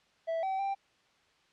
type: tone with pitch steps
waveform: triangle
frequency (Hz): 657 / 767 / 787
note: E5 / G5 / G5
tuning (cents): -6 / -38 / +7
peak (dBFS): -28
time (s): 0.27-0.75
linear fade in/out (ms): 20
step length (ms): 160
effects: white hiss -67 dBFS RMS until 1.52 s + low-pass 4000 Hz 12 dB/octave